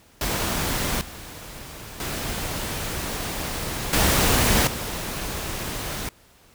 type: noise with level steps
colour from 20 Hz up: pink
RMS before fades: -25 / -39 / -29 / -19 / -30 dBFS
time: 0.21-6.09 s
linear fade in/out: 2 ms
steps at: 1.01 / 2 / 3.93 / 4.67 s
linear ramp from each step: 2 ms
effects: pink hiss -55 dBFS RMS until 6.54 s